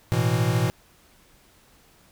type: chord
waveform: square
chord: A suspended second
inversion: none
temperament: equal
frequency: 110 / 123.47 / 164.81 Hz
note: A2 / B2 / E3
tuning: 0 / 0 / 0 cents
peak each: -25 / -24 / -27 dBFS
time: 0.12-0.7 s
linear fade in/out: 0 ms
effects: pink hiss -57 dBFS RMS until 2.11 s